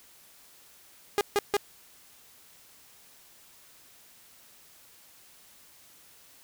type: tone bursts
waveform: sawtooth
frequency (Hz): 408.2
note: G#4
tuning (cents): -30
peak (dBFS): -18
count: 3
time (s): 1.18-1.567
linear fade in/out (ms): 0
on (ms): 29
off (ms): 150
effects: white hiss -56 dBFS RMS until 6.43 s